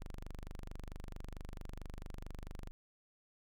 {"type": "tone", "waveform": "sawtooth", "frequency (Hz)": 24.5, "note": "G0", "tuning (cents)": 0, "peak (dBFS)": -40, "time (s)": [0, 2.71], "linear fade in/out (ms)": 0, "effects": []}